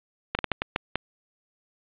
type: slowing click train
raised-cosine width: 0.3 ms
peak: -7 dBFS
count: 7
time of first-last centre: 0.35-0.956 s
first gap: 39 ms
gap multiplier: 1.38
effects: resampled to 8000 Hz + 8-bit